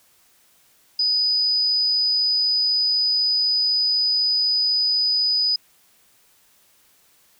sine tone, 4978 Hz, D#8, in tune, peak -17 dBFS, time 0.99-5.56 s, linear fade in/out 5 ms, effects white hiss -58 dBFS RMS until 7.39 s

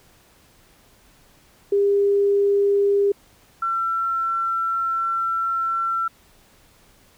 sine tone pair in turn, 401.9 / 1349.3 Hz, G4 / E6, +43 / +40 cents, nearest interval octave + major sixth, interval 2097 cents, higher second, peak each -15 / -20 dBFS, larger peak first, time 1.72-3.12 / 3.62-6.08 s, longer second, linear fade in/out 5 ms, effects pink hiss -55 dBFS RMS until 7.17 s

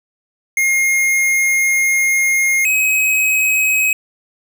square tone pair in turn, 2137 / 2541 Hz, C7 / D#7, +36 / +36 cents, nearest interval minor third, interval 300 cents, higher second, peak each -13 dBFS, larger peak neither, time 0.57-2.65 / 2.65-3.93 s, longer first, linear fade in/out 2 ms, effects none

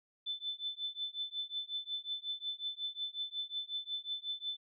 sine tone with tremolo, 3520 Hz, A7, in tune, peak -33 dBFS, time 0.26-4.57 s, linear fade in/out 10 ms, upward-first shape triangle, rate 5.5 Hz, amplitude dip 100%, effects none

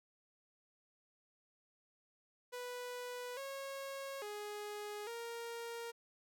sawtooth tone with pitch steps, 493 / 547 / 416.5 / 466.4 Hz, B4 / C#5 / G#4 / A#4, -3 / -23 / +5 / +1 cents, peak -39 dBFS, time 2.52-5.92 s, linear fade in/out 20 ms, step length 850 ms, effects none

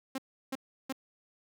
sawtooth tone bursts, 265.8 Hz, C4, 27 cents sharp, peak -29 dBFS, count 3, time 0.15-0.926 s, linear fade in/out 5 ms, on 32 ms, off 340 ms, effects none

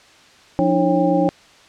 sine tone cluster, 176.2 / 294.9 / 323.2 / 546 / 797 Hz, F3 / D4 / E4 / C#5 / G5, +16 / +7 / -34 / -26 / +28 cents, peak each -21 / -19 / -22 / -19 / -22 dBFS, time 0.59-1.29 s, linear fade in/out 0 ms, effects white hiss -48 dBFS RMS until 1.68 s + low-pass 5000 Hz 12 dB/octave

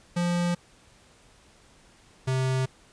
square tone pair in turn, 174.5 / 130.73 Hz, F3 / C3, -1 / -1 cents, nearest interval perfect fourth, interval 500 cents, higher first, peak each -24 dBFS, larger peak neither, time 0.16-0.55 / 2.27-2.66 s, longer neither, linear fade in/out 10 ms, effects pink hiss -57 dBFS RMS until 2.92 s + resampled to 22050 Hz

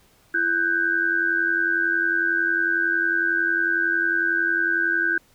sine tone cluster, 337.8 / 1504 / 1595 Hz, E4 / F#6 / G6, +42 / +28 / +30 cents, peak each -30 / -22 / -22 dBFS, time 0.34-5.18 s, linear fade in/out 5 ms, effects pink hiss -58 dBFS RMS until 5.34 s

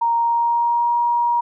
sine tone with pitch glide, 932.3 to 950.2 Hz, A#5 to A#5, 0 to +33 cents, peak -15 dBFS, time 0.01-1.41 s, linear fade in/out 10 ms, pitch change +33 cents, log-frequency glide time 0.16-0.97 s, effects none

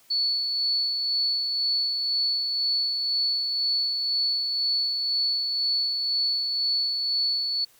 sine tone with tremolo, 4435 Hz, C#8, in tune, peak -21 dBFS, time 0.1-7.65 s, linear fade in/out 10 ms, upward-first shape sine, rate 2 Hz, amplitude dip 35%, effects white hiss -58 dBFS RMS until 7.79 s

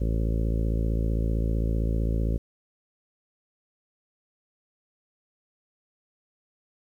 harmonic tone, 55.5 Hz, A1, 16 cents sharp, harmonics 1 / 2 / 3 / 4 / 5 / 6 / 7 / 8 / 9 / 10, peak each -24 / -30 / -34 / -36 / -38 / -40 / -41 / -42 / -43 / -44 dBFS, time 0-2.38 s, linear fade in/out 10 ms, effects 10-bit

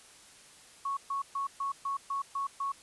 sine tone bursts, 1106 Hz, C#6, 4 cents flat, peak -30 dBFS, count 8, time 0.85-2.72 s, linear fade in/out 5 ms, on 120 ms, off 130 ms, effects white hiss -55 dBFS RMS until 2.82 s + resampled to 24000 Hz

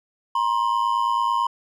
triangle ring-modulated tone, 1004 Hz, B5, 28 cents sharp, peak -14 dBFS, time 0.35-1.47 s, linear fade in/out 5 ms, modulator 54.5 Hz, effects none

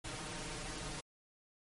pink noise with comb filter, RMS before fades -43 dBFS, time 0.04-1.01 s, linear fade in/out 10 ms, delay 6.5 ms, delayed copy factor +0.75, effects MP3 48 kbps

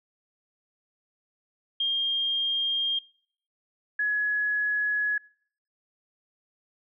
sine tone pair in turn, 3214 / 1686.9 Hz, G7 / G#6, +43 / +27 cents, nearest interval major seventh, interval 1116 cents, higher first, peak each -23 dBFS, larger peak neither, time 1.8-2.99 / 3.99-5.18 s, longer neither, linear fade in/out 5 ms, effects noise-tail reverb RT60 0.6 s tail -25 dB re dry

